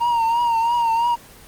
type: tone with vibrato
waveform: triangle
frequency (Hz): 931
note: A#5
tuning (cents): -2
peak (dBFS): -14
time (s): 0-1.16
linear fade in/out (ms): 20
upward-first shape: triangle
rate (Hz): 3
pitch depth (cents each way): 62
effects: pink hiss -44 dBFS RMS until 1.47 s + Opus 24 kbps